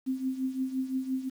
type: tone with tremolo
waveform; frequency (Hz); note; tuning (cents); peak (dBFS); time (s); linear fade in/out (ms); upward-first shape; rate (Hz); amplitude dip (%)
sine; 261.6; C4; 0; -25; 0.06-1.3; 20; triangle; 5.8; 80
effects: 9-bit